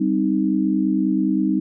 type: chord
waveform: sine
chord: C minor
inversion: second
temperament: equal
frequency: 196 / 261.6 / 311.1 Hz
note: G3 / C4 / Eb4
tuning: 0 / 0 / 0 cents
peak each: -21 / -22 / -20 dBFS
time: 0-1.6 s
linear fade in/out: 10 ms
effects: none